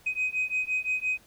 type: beating tone pair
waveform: sine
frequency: 2511 / 2516.8 Hz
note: D#7 / D#7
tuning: +15 / +19 cents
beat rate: 5.8 Hz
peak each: -28 / -28 dBFS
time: 0.06-1.18 s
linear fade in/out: 10 ms
effects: tanh soft clip ceiling -21 dBFS + pink hiss -58 dBFS RMS until 1.26 s